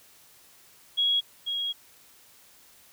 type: tone pair in turn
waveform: sine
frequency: 3319 / 3296 Hz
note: G#7 / G#7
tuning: -2 / -14 cents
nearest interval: unison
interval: 12 cents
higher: first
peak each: -21 / -27 dBFS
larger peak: first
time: 0.97-1.21 / 1.46-1.73 s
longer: second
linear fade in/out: 20 ms
effects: white hiss -56 dBFS RMS until 2.92 s